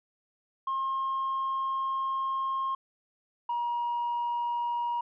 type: tone pair in turn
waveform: sine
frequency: 1070 / 953.3 Hz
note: C6 / A#5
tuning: +38 / +39 cents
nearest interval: major second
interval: 199 cents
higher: first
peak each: -26 dBFS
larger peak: neither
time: 0.67-2.75 / 3.49-5.01 s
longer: first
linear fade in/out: 5 ms
effects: tanh soft clip ceiling -25 dBFS